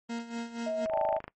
40% pulse tone with tremolo, 233.1 Hz, A#3, in tune, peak -31 dBFS, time 0.09-0.86 s, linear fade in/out 10 ms, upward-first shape sine, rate 4.2 Hz, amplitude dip 75%
sine tone, 641 Hz, E5, 49 cents flat, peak -29 dBFS, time 0.66-1.19 s, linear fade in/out 10 ms
click train, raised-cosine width 0.5 ms, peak -25 dBFS, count 12, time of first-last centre 0.86-1.28 s, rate 26.2 Hz
sine chord, D suspended fourth, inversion none, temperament equal, 587.3 / 784 / 880 Hz, D5 / G5 / A5, 0 / 0 / 0 cents, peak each -32 dBFS, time 0.9-1.2 s, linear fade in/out 50 ms
effects noise-tail reverb RT60 0.1 s tail -21 dB re dry + MP3 32 kbps

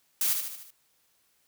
blue noise with echo, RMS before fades -26 dBFS, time 0.21-0.33 s, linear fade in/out 2 ms, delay 75 ms, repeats 5, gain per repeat -5 dB, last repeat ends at 0.705 s, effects white hiss -69 dBFS RMS until 1.47 s

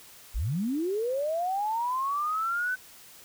sine linear sweep, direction up, 34.34 to 1526 Hz, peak -26 dBFS, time 0.34-2.76 s, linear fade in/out 20 ms, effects white hiss -51 dBFS RMS until 3.24 s

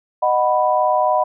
sine chord, B major, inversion first, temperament just, 617.4 / 740.8 / 987.8 Hz, D#5 / F#5 / B5, -14 / +2 / 0 cents, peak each -18 dBFS, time 0.22-1.24 s, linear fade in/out 10 ms, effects none

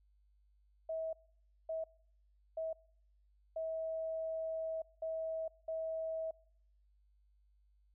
sine tone bursts at uneven times, 645 Hz, E5, 38 cents flat, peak -36 dBFS, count 6, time 0.89-1.13 / 1.69-1.84 / 2.57-2.73 / 3.56-4.82 / 5.02-5.48 / 5.68-6.31 s, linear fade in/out 5 ms, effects noise-tail reverb RT60 0.7 s tail -25 dB re dry + added 50 Hz sine -67 dBFS peak until 7.94 s

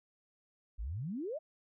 sine exponential sweep, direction up, 46.25 to 673 Hz, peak -36 dBFS, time 0.78-1.39 s, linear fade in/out 20 ms, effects none

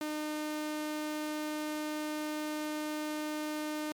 sawtooth tone, 304.1 Hz, D#4, 40 cents flat, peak -30 dBFS, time 0.01-3.92 s, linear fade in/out 2 ms, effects MP3 96 kbps

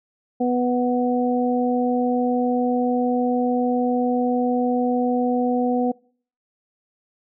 harmonic tone, 246.9 Hz, B3, in tune, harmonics 1 / 2 / 3, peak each -20 / -23 / -25 dBFS, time 0.4-5.92 s, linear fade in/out 10 ms, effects noise-tail reverb RT60 0.5 s tail -25 dB re dry

